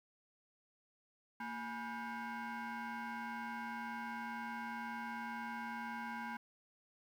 sine tone with frequency modulation, 372.5 Hz, F#4, 12 cents sharp, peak -38 dBFS, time 1.4-6.37 s, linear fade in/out 5 ms, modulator 603 Hz, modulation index 2.5, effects tanh soft clip ceiling -40 dBFS + 11-bit

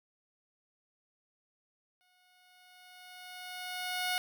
10% pulse tone with exponential growth, 728 Hz, F#5, 28 cents flat, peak -21 dBFS, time 2.01-4.18 s, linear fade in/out 0 ms, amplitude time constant 470 ms, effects none

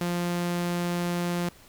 sawtooth tone, 174.61 Hz, F3, in tune, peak -22 dBFS, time 0.01-1.49 s, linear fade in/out 2 ms, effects pink hiss -53 dBFS RMS until 1.68 s

